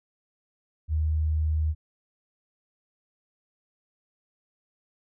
sine tone, 77.78 Hz, D#2, in tune, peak -22 dBFS, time 0.88-1.75 s, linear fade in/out 50 ms, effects none

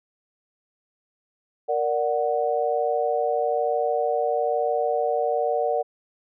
sine chord, Bb augmented, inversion none, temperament equal, 466.2 / 587.3 / 740 Hz, Bb4 / D5 / F#5, 0 / 0 / 0 cents, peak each -25 dBFS, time 1.68-5.83 s, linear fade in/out 20 ms, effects none

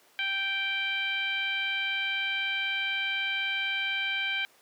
sine tone with frequency modulation, 2347 Hz, D7, 2 cents flat, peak -27 dBFS, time 0.19-4.45 s, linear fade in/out 0 ms, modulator 781 Hz, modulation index 1.2, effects pink hiss -60 dBFS RMS until 4.61 s + high-pass 400 Hz 12 dB/octave

